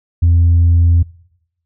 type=tone; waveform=sine; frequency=85 Hz; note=F2; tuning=46 cents flat; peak=-5 dBFS; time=0.22-1.03 s; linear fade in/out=10 ms; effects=noise-tail reverb RT60 0.8 s tail -25 dB re dry + tanh soft clip ceiling -5 dBFS